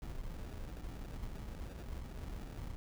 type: noise with sample-and-hold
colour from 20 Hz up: brown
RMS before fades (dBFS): -44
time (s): 0.02-2.76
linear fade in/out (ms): 0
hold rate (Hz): 1050
effects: none